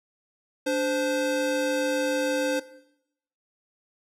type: tone pair together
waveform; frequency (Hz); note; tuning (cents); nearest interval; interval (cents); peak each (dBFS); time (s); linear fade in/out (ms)
square; 291.3 / 519; D4 / C5; -14 / -14; minor seventh; 1000; -28 / -26; 0.66-2.6; 10
effects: noise-tail reverb RT60 0.8 s tail -17 dB re dry + low-pass 11000 Hz 12 dB/octave